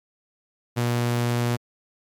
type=tone; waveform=sawtooth; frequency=120 Hz; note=B2; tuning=49 cents flat; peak=-17 dBFS; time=0.76-1.57 s; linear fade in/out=20 ms; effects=MP3 96 kbps